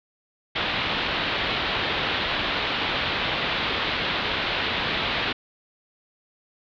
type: low-pass noise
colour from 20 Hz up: white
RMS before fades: -26 dBFS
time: 0.55-5.33 s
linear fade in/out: 10 ms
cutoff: 3900 Hz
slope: 48 dB/octave
effects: none